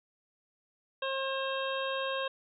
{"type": "harmonic tone", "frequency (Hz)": 536, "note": "C5", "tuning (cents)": 42, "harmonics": [1, 2, 3, 5, 6, 7], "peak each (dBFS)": [-34, -37, -39, -41, -42, -42], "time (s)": [1.02, 2.28], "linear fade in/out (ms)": 5, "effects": []}